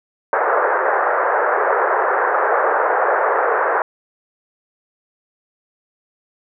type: band-pass noise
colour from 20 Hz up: pink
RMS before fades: -17 dBFS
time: 0.33-3.82 s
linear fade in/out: 2 ms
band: 430 to 1700 Hz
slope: 48 dB/octave
effects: none